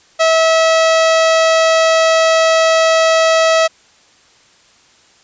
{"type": "tone", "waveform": "sawtooth", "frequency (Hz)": 648, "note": "E5", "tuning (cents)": -30, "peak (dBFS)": -5, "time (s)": [0.19, 3.68], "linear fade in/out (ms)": 20, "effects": ["white hiss -49 dBFS RMS until 5.23 s", "resampled to 16000 Hz"]}